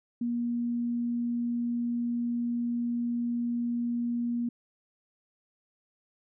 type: tone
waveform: sine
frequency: 238.1 Hz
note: A#3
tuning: 37 cents sharp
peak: -27 dBFS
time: 0.21-4.49 s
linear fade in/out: 5 ms
effects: none